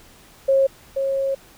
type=tone pair in turn; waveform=sine; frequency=541 / 543.5 Hz; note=C#5 / C#5; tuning=-42 / -34 cents; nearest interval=unison; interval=8 cents; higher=second; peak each=-13 / -19 dBFS; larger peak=first; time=0.48-0.67 / 0.96-1.35 s; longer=second; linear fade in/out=10 ms; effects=pink hiss -49 dBFS RMS until 1.57 s